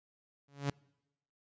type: tone with exponential growth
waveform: sawtooth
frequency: 141.1 Hz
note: C#3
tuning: 31 cents sharp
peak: -25 dBFS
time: 0.48-0.7 s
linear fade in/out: 5 ms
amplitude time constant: 46 ms
effects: noise-tail reverb RT60 0.9 s tail -26 dB re dry + resampled to 16000 Hz